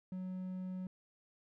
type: tone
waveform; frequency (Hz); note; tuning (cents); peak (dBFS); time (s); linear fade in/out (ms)
triangle; 185; F#3; 0; -37; 0.12-0.87; 2
effects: none